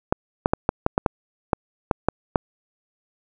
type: clicks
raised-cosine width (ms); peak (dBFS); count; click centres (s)
1; -3; 11; 0.125 / 0.459 / 0.535 / 0.691 / 0.864 / 0.979 / 1.062 / 1.532 / 1.912 / 2.086 / 2.358
effects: none